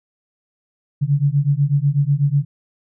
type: beating tone pair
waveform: sine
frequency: 138.59 / 146.69 Hz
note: C#3 / D3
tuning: 0 / -2 cents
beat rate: 8.1 Hz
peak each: -17 dBFS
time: 1.01-2.45 s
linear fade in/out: 20 ms
effects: none